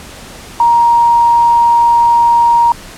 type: tone with tanh clipping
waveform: triangle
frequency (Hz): 940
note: A#5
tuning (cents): +14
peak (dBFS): -5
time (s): 0.6-2.72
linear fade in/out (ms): 2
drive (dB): 3
effects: pink hiss -32 dBFS RMS until 2.97 s + low-pass 11000 Hz 12 dB/octave